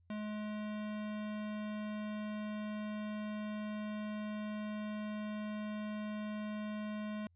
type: tone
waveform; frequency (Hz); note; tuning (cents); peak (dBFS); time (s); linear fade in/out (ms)
square; 211.7; G#3; +33; -39; 0.1-7.27; 2
effects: added 86 Hz sine -66 dBFS peak until 7.35 s + resampled to 8000 Hz